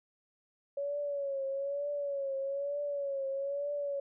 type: tone with vibrato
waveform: sine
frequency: 560 Hz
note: C#5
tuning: 18 cents sharp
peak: -32 dBFS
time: 0.77-4 s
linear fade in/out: 5 ms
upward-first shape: triangle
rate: 1.1 Hz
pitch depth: 68 cents each way
effects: none